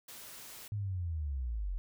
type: noise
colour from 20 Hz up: white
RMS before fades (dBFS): -49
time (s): 0.08-0.68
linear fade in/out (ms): 5
type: linear sweep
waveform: sine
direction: down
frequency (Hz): 106.6 to 41.42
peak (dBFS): -33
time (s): 0.72-1.78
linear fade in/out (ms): 0
effects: none